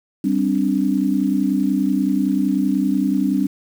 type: chord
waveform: sine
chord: G suspended fourth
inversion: none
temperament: equal with one note detuned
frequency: 196 / 261.6 / 292.1 Hz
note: G3 / C4 / D4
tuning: 0 / 0 / -9 cents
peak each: -20 dBFS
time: 0.24-3.47 s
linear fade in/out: 5 ms
effects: 7-bit